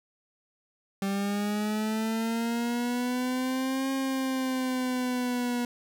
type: linear two-way sweep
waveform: 40% pulse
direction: up then down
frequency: 195.2 to 268.9 to 241.5 Hz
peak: -26 dBFS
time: 1.02-5.65 s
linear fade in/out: 2 ms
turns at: 3.91 s
effects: none